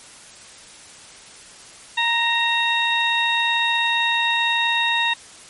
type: harmonic tone with a mistuned harmonic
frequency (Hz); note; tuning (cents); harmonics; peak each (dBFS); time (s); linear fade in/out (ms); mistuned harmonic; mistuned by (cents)
932.3; A#5; 0; 1 / 2 / 3 / 4; -23 / -22 / -24 / -22; 1.97-5.14; 10; 3; -43
effects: white hiss -43 dBFS RMS until 5.49 s + MP3 48 kbps